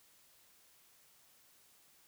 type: silence
effects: white hiss -66 dBFS RMS until 2.07 s